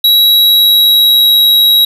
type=tone with pitch glide; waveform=square; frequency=3878 to 3853 Hz; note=B7 to B7; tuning=-32 to -44 cents; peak=-5 dBFS; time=0.04-1.85 s; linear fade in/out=5 ms; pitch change=-12 cents; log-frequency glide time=0.16-1.36 s; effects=none